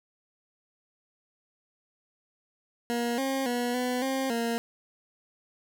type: tone with pitch steps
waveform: 20% pulse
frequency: 237.4 / 268.6 / 242.6 / 249.4 / 266.2 / 232.5 Hz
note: A#3 / C4 / B3 / B3 / C4 / A#3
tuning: +32 / +46 / -31 / +17 / +30 / -4 cents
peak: -22 dBFS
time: 2.9-4.58 s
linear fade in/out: 0 ms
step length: 280 ms
effects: none